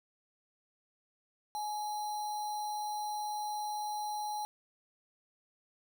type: tone with sample-and-hold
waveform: sine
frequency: 841 Hz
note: G#5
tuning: 22 cents sharp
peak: -34 dBFS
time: 1.55-4.45 s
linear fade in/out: 0 ms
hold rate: 4900 Hz
effects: none